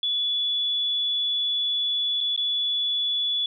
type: tone with dropouts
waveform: sine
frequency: 3428 Hz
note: A7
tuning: 46 cents flat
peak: -22 dBFS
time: 0.03-3.46 s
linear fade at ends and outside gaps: 2 ms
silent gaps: 2.206-2.21 / 2.363-2.376 s
effects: none